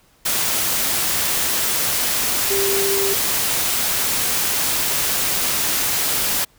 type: tone in noise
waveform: sine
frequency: 394.7 Hz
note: G4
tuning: 12 cents sharp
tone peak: -20 dBFS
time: 2.5-3.14 s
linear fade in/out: 10 ms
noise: white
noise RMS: -20 dBFS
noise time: 0.25-6.45 s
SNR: -3 dB
effects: pink hiss -56 dBFS RMS until 6.58 s